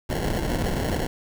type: noise with sample-and-hold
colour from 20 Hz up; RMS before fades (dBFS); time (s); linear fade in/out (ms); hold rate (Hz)
pink; -25; 0.09-1.07; 5; 1225
effects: none